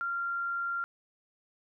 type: tone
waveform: sine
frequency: 1385 Hz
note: F6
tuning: 15 cents flat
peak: -30 dBFS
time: 0.01-0.84 s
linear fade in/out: 0 ms
effects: none